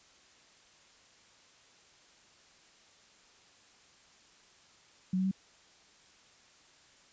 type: tone with pitch steps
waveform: sine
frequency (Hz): 185.2 / 188.2 / 191.4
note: F#3 / F#3 / G3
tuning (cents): +2 / +30 / -41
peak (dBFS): -27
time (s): 5.13-5.313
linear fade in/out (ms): 5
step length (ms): 61
effects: white hiss -61 dBFS RMS until 7.12 s + resampled to 16000 Hz